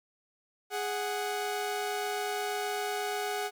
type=tone pair together; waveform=sawtooth; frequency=414.6 / 741 Hz; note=G#4 / F#5; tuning=-3 / +2 cents; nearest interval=minor seventh; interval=1005 cents; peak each=-30 / -30 dBFS; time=0.7-3.51 s; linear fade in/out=50 ms; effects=11-bit